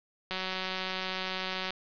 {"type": "click train", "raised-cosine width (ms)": 0.2, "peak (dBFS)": -16, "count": 262, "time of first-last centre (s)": [0.31, 1.706], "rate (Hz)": 187, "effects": ["resampled to 11025 Hz", "7-bit"]}